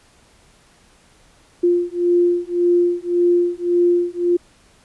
sine beating tone pair, 349.2 / 351 Hz, F4 / F4, 0 / +9 cents, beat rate 1.8 Hz, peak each -17 dBFS, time 1.63-4.37 s, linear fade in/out 10 ms, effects pink hiss -53 dBFS RMS until 4.84 s + resampled to 24000 Hz

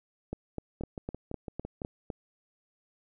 two click trains, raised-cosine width 2 ms, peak -21 / -24 dBFS, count 8 / 7, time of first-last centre 0.33-2.102 / 0.81-1.818 s, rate 3.95 / 5.95 Hz, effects none

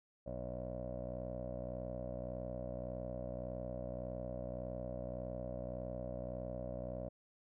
15% pulse tone with low-pass filter, 61.74 Hz, B1, in tune, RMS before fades -43 dBFS, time 0.26-7.09 s, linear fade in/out 10 ms, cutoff 580 Hz, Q 6.7, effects none

